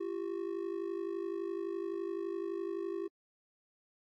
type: ring-modulated tone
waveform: triangle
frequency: 367.4 Hz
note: F#4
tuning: 12 cents flat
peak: -30 dBFS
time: 0-3.08 s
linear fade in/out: 10 ms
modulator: 25.9 Hz
effects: AAC 64 kbps